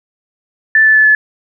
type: tone with pitch steps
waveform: sine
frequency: 1760 / 1747.8 / 1735.8 / 1723.8 Hz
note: A6 / A6 / A6 / A6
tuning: 0 / -12 / -24 / -36 cents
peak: -5 dBFS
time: 0.75-1.15 s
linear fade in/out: 2 ms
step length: 100 ms
effects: none